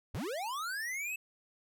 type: linear sweep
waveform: square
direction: up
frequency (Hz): 58.27 to 2647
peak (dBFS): -36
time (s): 0.14-1.16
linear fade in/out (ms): 5
effects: none